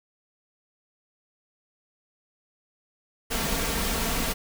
pink noise with comb filter, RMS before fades -27 dBFS, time 3.3-4.34 s, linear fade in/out 20 ms, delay 4.4 ms, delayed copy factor +0.6, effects none

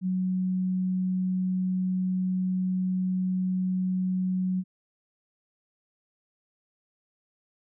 sine tone, 185 Hz, F#3, in tune, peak -24 dBFS, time 0.01-4.64 s, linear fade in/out 50 ms, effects none

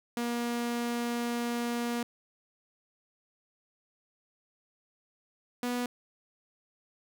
sawtooth tone pair in turn, 237.9 / 244.6 Hz, A#3 / B3, +35 / -16 cents, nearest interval unison, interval 49 cents, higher second, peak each -26 dBFS, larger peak neither, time 0.17-2.03 / 5.63-5.86 s, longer first, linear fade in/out 2 ms, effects none

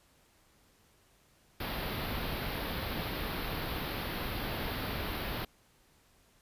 pink band-stop noise, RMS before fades -36 dBFS, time 1.6-5.45 s, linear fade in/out 5 ms, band 4600 to 12000 Hz, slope 48 dB/octave, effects pink hiss -66 dBFS RMS until 6.41 s + resampled to 32000 Hz

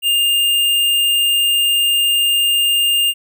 square tone, 2809 Hz, F7, 9 cents sharp, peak -13 dBFS, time 0.02-3.14 s, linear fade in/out 50 ms, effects none

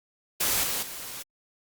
white noise with level steps, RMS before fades -25 / -29 / -38 dBFS, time 0.4-1.23 s, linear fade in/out 10 ms, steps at 0.63 / 0.82 s, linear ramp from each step 10 ms, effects Opus 48 kbps

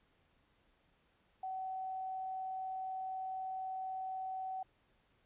sine tone, 756 Hz, F#5, 37 cents sharp, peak -38 dBFS, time 1.43-4.63 s, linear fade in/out 5 ms, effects pink hiss -73 dBFS RMS until 5.25 s + resampled to 8000 Hz

